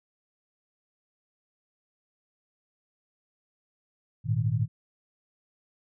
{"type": "chord", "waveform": "sine", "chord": "Ab suspended second", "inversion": "none", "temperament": "just", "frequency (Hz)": [103.83, 116.8, 155.74], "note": ["Ab2", "Bb2", "Eb3"], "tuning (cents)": [0, 4, 2], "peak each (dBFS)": [-29, -26, -30], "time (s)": [4.24, 4.68], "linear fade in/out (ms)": 50, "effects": []}